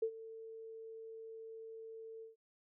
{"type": "tone with ADSR envelope", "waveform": "sine", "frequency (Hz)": 447.7, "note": "A4", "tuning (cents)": 30, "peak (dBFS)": -30, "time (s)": [0.02, 2.36], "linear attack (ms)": 7, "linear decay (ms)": 76, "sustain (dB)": -17, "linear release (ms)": 140, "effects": []}